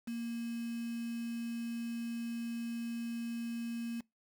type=tone with quantisation; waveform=sine; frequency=233.1 Hz; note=A#3; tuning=in tune; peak=-36 dBFS; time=0.07-4.01 s; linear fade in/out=10 ms; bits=8; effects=noise-tail reverb RT60 0.2 s tail -24 dB re dry